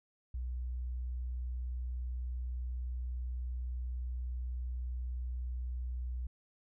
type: tone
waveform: sine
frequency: 61.74 Hz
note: B1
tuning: in tune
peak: -35 dBFS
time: 0.34-6.27 s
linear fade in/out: 5 ms
effects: none